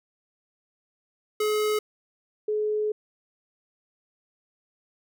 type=tone pair in turn; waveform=square / sine; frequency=425.1 / 425.1 Hz; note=G#4 / G#4; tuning=+40 / +40 cents; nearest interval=unison; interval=0 cents; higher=neither; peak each=-23 dBFS; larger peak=neither; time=1.4-1.79 / 2.48-2.92 s; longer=second; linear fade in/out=5 ms; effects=none